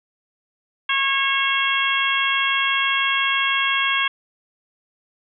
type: harmonic tone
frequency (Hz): 546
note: C#5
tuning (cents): -26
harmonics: 2 / 3 / 4 / 5 / 6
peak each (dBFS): -24 / -24 / -24 / -24 / -24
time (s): 0.89-4.08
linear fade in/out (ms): 5
effects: none